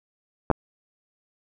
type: clicks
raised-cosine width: 1 ms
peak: -5 dBFS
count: 2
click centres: 0.502 / 0.513 s
effects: none